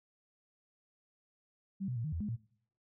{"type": "tone with pitch steps", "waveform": "sine", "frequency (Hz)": [194.2, 125.2, 115.6, 154.3, 82.6, 209.2, 115.7], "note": ["G3", "B2", "A#2", "D#3", "E2", "G#3", "A#2"], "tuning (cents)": [-16, 24, -14, -14, 4, 13, -13], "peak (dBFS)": -34, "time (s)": [1.8, 2.367], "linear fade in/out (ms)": 20, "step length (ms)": 81, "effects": ["noise-tail reverb RT60 0.6 s tail -22 dB re dry"]}